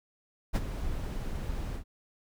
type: noise with ADSR envelope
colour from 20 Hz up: brown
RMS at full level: -22 dBFS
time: 0.53-1.84 s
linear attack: 30 ms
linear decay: 30 ms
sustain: -12 dB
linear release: 94 ms
effects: none